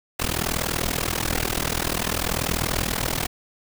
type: noise with amplitude modulation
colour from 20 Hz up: pink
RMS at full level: -21 dBFS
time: 0.19-3.27 s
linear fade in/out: 10 ms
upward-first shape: sine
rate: 40.5 Hz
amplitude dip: 95%
effects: none